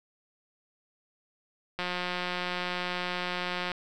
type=click train; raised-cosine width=0.3 ms; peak=-16 dBFS; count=346; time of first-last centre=1.79-3.717 s; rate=179 Hz; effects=none